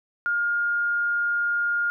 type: tone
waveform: sine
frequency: 1416 Hz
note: F6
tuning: 23 cents sharp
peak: -21 dBFS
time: 0.26-1.9 s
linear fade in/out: 0 ms
effects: none